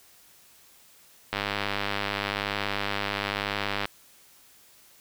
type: click train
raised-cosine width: 0.3 ms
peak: -11 dBFS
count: 256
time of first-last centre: 1.33-3.855 s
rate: 101 Hz
effects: white hiss -56 dBFS RMS until 5 s